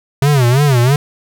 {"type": "tone with vibrato", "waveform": "square", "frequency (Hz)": 132.7, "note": "C3", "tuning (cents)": 25, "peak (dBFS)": -9, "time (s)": [0.22, 0.96], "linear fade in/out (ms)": 2, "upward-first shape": "sine", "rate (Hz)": 3, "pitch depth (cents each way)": 190, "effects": []}